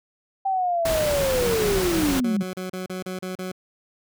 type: linear sweep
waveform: sine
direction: down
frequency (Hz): 784 to 185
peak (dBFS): -20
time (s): 0.45-2.43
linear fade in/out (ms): 10
type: noise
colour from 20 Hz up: pink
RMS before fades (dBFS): -27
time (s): 0.85-2.2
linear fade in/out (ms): 5
type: tone bursts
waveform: 20% pulse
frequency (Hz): 185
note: F#3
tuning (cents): 0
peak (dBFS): -24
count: 13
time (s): 1.42-3.518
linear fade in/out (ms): 5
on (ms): 130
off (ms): 34
effects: none